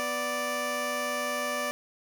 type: tone pair together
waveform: 15% pulse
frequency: 246.9 / 587.2 Hz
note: B3 / D5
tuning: 0 / 0 cents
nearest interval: octave + minor third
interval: 1500 cents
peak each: -30 / -23 dBFS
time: 0-1.71 s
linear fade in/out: 0 ms
effects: none